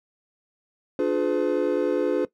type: chord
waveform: triangle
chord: D diminished seventh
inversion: none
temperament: just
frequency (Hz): 293.7 / 352.4 / 422.9 / 507.5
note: D4 / F4 / Ab4 / Cb5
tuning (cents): 0 / +16 / +31 / +47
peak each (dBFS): -24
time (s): 0.99-2.25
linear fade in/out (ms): 2
effects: noise-tail reverb RT60 0.1 s tail -17 dB re dry